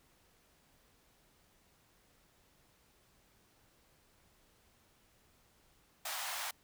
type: high-pass noise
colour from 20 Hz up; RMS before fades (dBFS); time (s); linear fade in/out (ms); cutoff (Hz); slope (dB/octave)
pink; -40; 6.05-6.51; 5; 660; 48
effects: pink hiss -69 dBFS RMS until 6.63 s